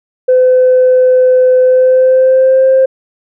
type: tone with pitch glide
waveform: sine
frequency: 509 to 526.9 Hz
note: C5 to C5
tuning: -48 to +12 cents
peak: -3 dBFS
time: 0.28-2.86 s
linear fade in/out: 10 ms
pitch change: +60 cents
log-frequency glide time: 1.61-2.66 s
effects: tanh soft clip ceiling -1 dBFS

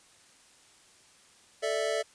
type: chord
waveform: square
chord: A suspended fourth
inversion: none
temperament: equal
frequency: 440 / 587.3 / 659.3 Hz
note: A4 / D5 / E5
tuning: 0 / 0 / 0 cents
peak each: -33 dBFS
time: 1.62-2.03 s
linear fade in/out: 20 ms
effects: white hiss -59 dBFS RMS until 2.14 s + resampled to 22050 Hz

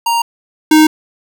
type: tone pair in turn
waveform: square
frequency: 932.3 / 310.3 Hz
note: A#5 / D#4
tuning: 0 / -5 cents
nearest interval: octave + perfect fifth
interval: 1905 cents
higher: first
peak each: -12 / -5 dBFS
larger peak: second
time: 0.06-0.22 / 0.71-0.87 s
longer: neither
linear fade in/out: 5 ms
effects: none

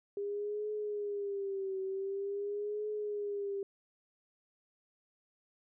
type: tone with vibrato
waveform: sine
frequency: 402.1 Hz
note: G4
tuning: 44 cents sharp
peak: -34 dBFS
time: 0.17-3.63 s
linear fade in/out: 2 ms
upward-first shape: triangle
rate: 0.46 Hz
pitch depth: 95 cents each way
effects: none

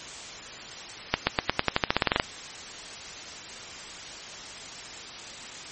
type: accelerating click train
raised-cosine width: 0.3 ms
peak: -3 dBFS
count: 15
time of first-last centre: 1.14-2.199 s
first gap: 130 ms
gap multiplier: 0.91
effects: white hiss -40 dBFS RMS until 5.71 s + MP3 32 kbps

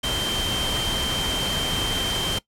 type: tone in noise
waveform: sine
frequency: 3136 Hz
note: G7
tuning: in tune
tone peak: -25 dBFS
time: 0.03-2.39 s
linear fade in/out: 10 ms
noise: pink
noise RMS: -27 dBFS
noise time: 0.03-2.39 s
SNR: -1 dB
effects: noise-tail reverb RT60 0.1 s tail -20 dB re dry + low-pass 12000 Hz 12 dB/octave

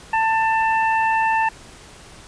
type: harmonic tone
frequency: 890 Hz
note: A5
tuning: 20 cents sharp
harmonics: 1 / 2 / 3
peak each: -17 / -23 / -27 dBFS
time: 0.13-1.49 s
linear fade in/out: 5 ms
effects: pink hiss -43 dBFS RMS until 2.27 s + resampled to 22050 Hz

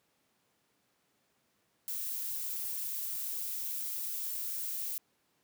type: noise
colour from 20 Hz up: violet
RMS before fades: -37 dBFS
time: 1.88-4.98 s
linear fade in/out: 0 ms
effects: pink hiss -74 dBFS RMS until 5.43 s + high-pass 150 Hz 12 dB/octave

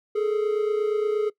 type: tone pair together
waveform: triangle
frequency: 419.7 / 448.2 Hz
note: G#4 / A4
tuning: +18 / +32 cents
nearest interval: minor second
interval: 114 cents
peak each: -20 / -25 dBFS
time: 0.15-1.3 s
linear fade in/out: 10 ms
effects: noise-tail reverb RT60 0.1 s tail -20 dB re dry

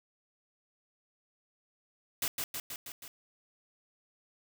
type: noise with echo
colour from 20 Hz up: white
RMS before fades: -32 dBFS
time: 2.22-2.28 s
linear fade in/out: 2 ms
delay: 160 ms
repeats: 5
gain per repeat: -3 dB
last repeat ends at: 3.08 s
effects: none

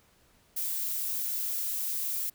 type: noise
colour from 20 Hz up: violet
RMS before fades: -32 dBFS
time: 0.56-2.3 s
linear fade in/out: 10 ms
effects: pink hiss -64 dBFS RMS until 2.34 s

